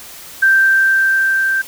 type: tone with level ramp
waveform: sine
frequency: 1568 Hz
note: G6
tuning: in tune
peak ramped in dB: -7 to -13 dBFS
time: 0.42-1.62 s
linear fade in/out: 10 ms
effects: white hiss -35 dBFS RMS until 1.67 s